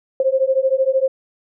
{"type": "beating tone pair", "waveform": "sine", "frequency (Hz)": [523.3, 536.3], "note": ["C5", "C5"], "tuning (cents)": [0, 43], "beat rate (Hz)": 13, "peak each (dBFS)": -17, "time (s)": [0.2, 1.08], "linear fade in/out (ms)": 2, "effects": []}